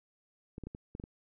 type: clicks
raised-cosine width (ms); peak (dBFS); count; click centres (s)
3; -29; 7; 0.581 / 0.637 / 0.67 / 0.749 / 0.951 / 0.999 / 1.039
effects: none